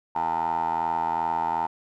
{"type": "tone with band-pass filter", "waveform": "15% pulse", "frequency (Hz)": 82.6, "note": "E2", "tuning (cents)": 4, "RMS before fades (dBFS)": -26, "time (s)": [0.15, 1.67], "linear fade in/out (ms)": 10, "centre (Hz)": 900, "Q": 9.4, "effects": []}